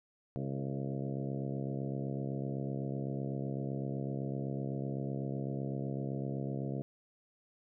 harmonic tone with a mistuned harmonic, 67.9 Hz, C#2, 35 cents flat, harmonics 2 / 3 / 4 / 5 / 6 / 7 / 8 / 9 / 10, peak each -37 / -41 / -43 / -45 / -47 / -48 / -49 / -50 / -51 dBFS, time 0.36-6.82 s, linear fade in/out 0 ms, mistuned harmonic 7, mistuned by -23 cents, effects none

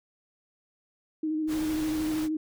sine tone with vibrato, 311.1 Hz, D#4, in tune, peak -26 dBFS, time 1.23-2.37 s, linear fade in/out 5 ms, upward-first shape square, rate 13 Hz, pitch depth 23 cents each way
pink noise, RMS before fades -39 dBFS, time 1.47-2.29 s, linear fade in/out 50 ms
effects none

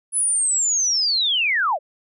sine linear sweep, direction down, 10300 to 519 Hz, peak -17 dBFS, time 0.12-1.79 s, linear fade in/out 50 ms, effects none

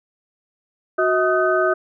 sine tone cluster, 368.6 / 638 / 1251 / 1519 Hz, F#4 / D#5 / D#6 / F#6, -7 / +43 / +9 / +45 cents, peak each -20 / -19 / -22 / -23 dBFS, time 0.98-1.74 s, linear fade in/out 10 ms, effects none

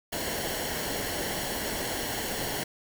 pink noise with comb filter, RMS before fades -32 dBFS, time 0.12-2.64 s, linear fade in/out 10 ms, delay 0.81 ms, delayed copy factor -0.6, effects none

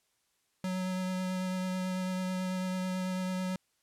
square tone with vibrato, 185.1 Hz, F#3, 1 cent sharp, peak -32 dBFS, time 0.64-3.56 s, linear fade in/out 2 ms, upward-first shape triangle, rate 9.1 Hz, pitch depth 15 cents each way, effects white hiss -75 dBFS RMS until 3.82 s + low-pass 11000 Hz 12 dB/octave

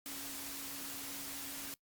sine tone in noise, 277.1 Hz, C#4, 1 cent flat, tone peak -52 dBFS, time 0.06-1.74 s, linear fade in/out 0 ms, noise white, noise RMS -44 dBFS, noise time 0.06-1.74 s, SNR -11 dB, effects noise-tail reverb RT60 0.1 s tail -23 dB re dry + Opus 48 kbps

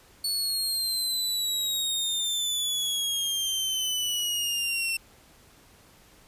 sawtooth exponential sweep, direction down, 4437 to 2696 Hz, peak -23 dBFS, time 0.24-4.97 s, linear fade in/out 5 ms, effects pink hiss -56 dBFS RMS until 6.27 s + resampled to 32000 Hz

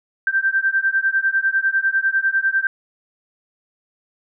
sine beating tone pair, 1563 / 1573 Hz, G6 / G6, -6 / +6 cents, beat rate 10 Hz, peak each -19 dBFS, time 0.27-2.67 s, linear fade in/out 2 ms, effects none

